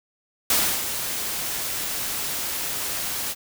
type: noise with ADSR envelope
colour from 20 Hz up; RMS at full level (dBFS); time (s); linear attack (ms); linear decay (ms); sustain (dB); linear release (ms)
white; -19; 0.5-3.35; 3; 310; -9; 38
effects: none